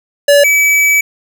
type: tone pair in turn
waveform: square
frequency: 573 / 2292 Hz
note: D5 / D7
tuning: -43 / -43 cents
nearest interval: 2 octaves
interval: 2400 cents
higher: second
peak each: -5 / -8 dBFS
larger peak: first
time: 0.28-0.44 / 0.44-1.01 s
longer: second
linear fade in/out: 5 ms
effects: none